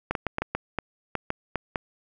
clicks, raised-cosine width 0.5 ms, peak -11 dBFS, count 11, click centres 0.11 / 0.152 / 0.267 / 0.384 / 0.42 / 0.55 / 0.787 / 1.153 / 1.304 / 1.557 / 1.758 s, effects none

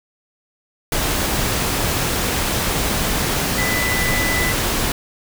sine tone in noise, 1996 Hz, B6, 18 cents sharp, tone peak -21 dBFS, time 3.58-4.52 s, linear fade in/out 2 ms, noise pink, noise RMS -20 dBFS, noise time 0.92-4.92 s, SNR -4 dB, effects none

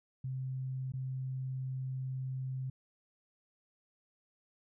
sine tone with dropouts, 130.81 Hz, C3, in tune, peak -35 dBFS, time 0.24-2.7 s, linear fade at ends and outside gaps 5 ms, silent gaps 0.921-0.936 s, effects none

